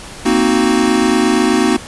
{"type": "chord", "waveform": "square", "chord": "C half-diminished seventh", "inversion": "third", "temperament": "equal", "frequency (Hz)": [233.1, 261.6, 311.1, 370], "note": ["Bb3", "C4", "Eb4", "Gb4"], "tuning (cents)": [0, 0, 0, 0], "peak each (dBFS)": -17, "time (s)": [0.25, 1.77], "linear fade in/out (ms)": 10, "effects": ["pink hiss -32 dBFS RMS until 1.87 s", "resampled to 24000 Hz"]}